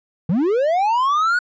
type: linear sweep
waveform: triangle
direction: up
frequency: 146.83 to 1480 Hz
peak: -13 dBFS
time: 0.29-1.39 s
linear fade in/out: 5 ms
effects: resampled to 16000 Hz